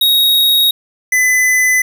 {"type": "tone pair in turn", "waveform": "square", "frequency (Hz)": [3773, 2011], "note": ["A#7", "B6"], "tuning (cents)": [20, 31], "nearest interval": "major seventh", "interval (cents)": 1089, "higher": "first", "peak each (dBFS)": [-9, -10], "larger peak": "first", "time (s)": [[0.01, 0.71], [1.12, 1.82]], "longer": "neither", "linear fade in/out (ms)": 5, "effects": []}